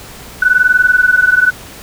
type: tone pair together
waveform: sine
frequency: 1479.3 / 1500 Hz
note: F#6 / F#6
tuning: -1 / +23 cents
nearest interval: unison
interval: 24 cents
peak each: -10 dBFS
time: 0.42-1.51 s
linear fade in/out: 5 ms
effects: pink hiss -33 dBFS RMS until 1.82 s